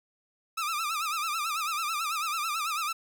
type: tone with vibrato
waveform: sawtooth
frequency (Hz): 1259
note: D#6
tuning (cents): +20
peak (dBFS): -25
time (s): 0.57-2.93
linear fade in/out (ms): 10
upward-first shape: sine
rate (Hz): 9.1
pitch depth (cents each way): 120
effects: none